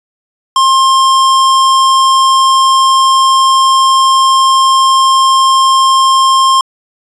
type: tone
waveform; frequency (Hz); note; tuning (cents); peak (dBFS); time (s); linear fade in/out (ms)
square; 1062; C6; +25; -6; 0.56-6.61; 2
effects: resampled to 22050 Hz